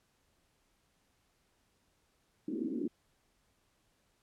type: band-pass noise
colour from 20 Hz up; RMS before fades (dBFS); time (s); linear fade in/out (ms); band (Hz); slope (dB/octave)
white; -36; 2.48-2.88; 5; 220 to 350; 48
effects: pink hiss -74 dBFS RMS until 4.22 s + low-pass 12000 Hz 12 dB/octave